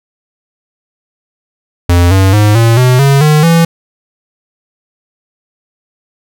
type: tone with pitch steps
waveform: square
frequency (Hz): 87.31 / 95.76 / 105.04 / 115.21 / 126.36 / 138.6 / 152.02 / 166.73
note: F2 / G2 / G#2 / A#2 / B2 / C#3 / D#3 / E3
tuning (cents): 0 / -40 / +20 / -20 / +40 / 0 / -40 / +20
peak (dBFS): -5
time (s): 1.89-3.65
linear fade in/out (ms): 5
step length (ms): 220
effects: none